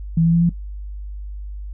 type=tone with pitch steps; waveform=sine; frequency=164.5 / 166.7 / 168.93 / 171.19 Hz; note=E3 / E3 / E3 / F3; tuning=-3 / +20 / +43 / -34 cents; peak=-12 dBFS; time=0.17-0.494 s; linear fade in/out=5 ms; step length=81 ms; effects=noise-tail reverb RT60 0.1 s tail -19 dB re dry + added 50 Hz sine -28 dBFS peak until 1.73 s